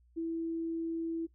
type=tone; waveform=sine; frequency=329.6 Hz; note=E4; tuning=in tune; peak=-32 dBFS; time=0.16-1.27 s; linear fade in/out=20 ms; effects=noise-tail reverb RT60 0.1 s tail -18 dB re dry + added 60 Hz sine -62 dBFS peak until 1.34 s